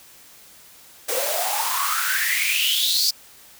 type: noise with high-pass filter sweep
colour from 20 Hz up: white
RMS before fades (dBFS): -22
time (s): 1.08-3.11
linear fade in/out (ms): 10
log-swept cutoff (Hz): 470 to 4900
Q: 9.6
effects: white hiss -48 dBFS RMS until 3.59 s